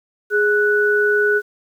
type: tone pair together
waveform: sine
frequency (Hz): 415.3 / 1480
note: G#4 / F#6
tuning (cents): 0 / 0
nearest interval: octave + minor seventh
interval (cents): 2200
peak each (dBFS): -16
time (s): 0.3-1.42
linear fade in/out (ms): 50
effects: 8-bit